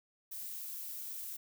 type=noise; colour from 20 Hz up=violet; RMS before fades=-43 dBFS; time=0.31-1.37 s; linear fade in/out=10 ms; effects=none